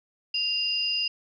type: tone pair together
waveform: sine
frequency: 2794 / 4936 Hz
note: F7 / D#8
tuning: 0 / -15 cents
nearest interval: minor seventh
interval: 985 cents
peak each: -27 dBFS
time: 0.34-1.08 s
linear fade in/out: 5 ms
effects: none